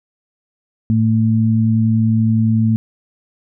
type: tone pair together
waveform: sine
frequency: 111.16 / 222.6 Hz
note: A2 / A3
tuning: +18 / +20 cents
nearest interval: octave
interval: 1202 cents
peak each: -14 dBFS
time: 0.9-2.76 s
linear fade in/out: 0 ms
effects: none